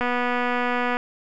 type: click train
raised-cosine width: 0.5 ms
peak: -10 dBFS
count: 236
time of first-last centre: 0.01-0.969 s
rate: 245 Hz
effects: none